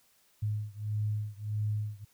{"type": "beating tone pair", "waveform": "sine", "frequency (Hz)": [105.2, 106.8], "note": ["G#2", "G#2"], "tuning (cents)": [23, 49], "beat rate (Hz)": 1.6, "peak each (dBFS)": [-33, -34], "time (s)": [0.42, 2.05], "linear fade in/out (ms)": 10, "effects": ["white hiss -67 dBFS RMS until 2.13 s"]}